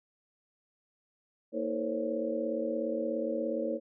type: tone cluster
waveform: sine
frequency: 231.8 / 319.3 / 449.2 / 519 / 556 Hz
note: A#3 / D#4 / A4 / C5 / C#5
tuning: -10 / +45 / +36 / -14 / +5 cents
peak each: -37 / -36 / -38 / -37 / -34 dBFS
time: 1.52-3.8 s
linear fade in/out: 50 ms
effects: none